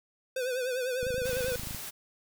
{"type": "tone with vibrato", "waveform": "square", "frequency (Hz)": 506, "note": "B4", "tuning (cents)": 42, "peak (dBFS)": -30, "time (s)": [0.36, 1.56], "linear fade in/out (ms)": 5, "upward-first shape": "triangle", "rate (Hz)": 10, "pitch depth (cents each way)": 81}
{"type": "click train", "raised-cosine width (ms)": 5, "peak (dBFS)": -28, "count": 20, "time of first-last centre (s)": [1.03, 1.747], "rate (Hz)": 26.5}
{"type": "noise", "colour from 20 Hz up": "white", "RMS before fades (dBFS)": -40, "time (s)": [1.24, 1.91], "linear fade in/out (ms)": 20}
{"effects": []}